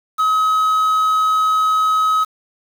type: tone with quantisation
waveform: triangle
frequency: 1274 Hz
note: D#6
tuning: 41 cents sharp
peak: -11 dBFS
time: 0.18-2.25 s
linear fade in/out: 20 ms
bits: 6
effects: none